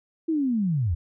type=linear sweep; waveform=sine; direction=down; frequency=333.6 to 73.42 Hz; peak=-21 dBFS; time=0.28-0.95 s; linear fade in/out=10 ms; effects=none